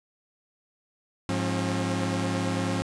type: tone cluster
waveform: sawtooth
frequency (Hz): 104.2 / 176.8 / 269.6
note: G#2 / F3 / C#4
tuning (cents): +6 / +22 / -48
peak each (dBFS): -26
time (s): 1.29-2.82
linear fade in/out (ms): 0
effects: resampled to 22050 Hz + 10-bit